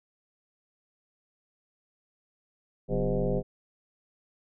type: tone with frequency modulation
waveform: sine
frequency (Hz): 185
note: F#3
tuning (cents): 0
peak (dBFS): -24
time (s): 2.88-3.43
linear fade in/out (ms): 50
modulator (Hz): 108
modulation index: 3.7
effects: none